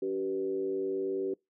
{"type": "tone with frequency modulation", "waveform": "sine", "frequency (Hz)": 384.6, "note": "G4", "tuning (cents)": -33, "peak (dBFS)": -29, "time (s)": [0.02, 1.34], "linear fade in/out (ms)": 5, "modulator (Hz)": 99.3, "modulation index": 0.73, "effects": ["noise-tail reverb RT60 0.2 s tail -25 dB re dry"]}